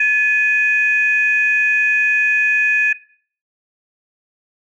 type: tone pair together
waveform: sine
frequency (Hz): 1718.5 / 2489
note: A6 / D#7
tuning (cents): -41 / 0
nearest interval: tritone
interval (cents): 641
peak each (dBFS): -14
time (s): 0-2.93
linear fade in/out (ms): 5
effects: noise-tail reverb RT60 0.5 s tail -18 dB re dry + tanh soft clip ceiling -4 dBFS